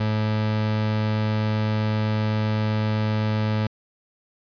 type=tone; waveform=30% pulse; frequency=107.8 Hz; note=A2; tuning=35 cents flat; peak=-18 dBFS; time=0-3.67 s; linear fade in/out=5 ms; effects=resampled to 11025 Hz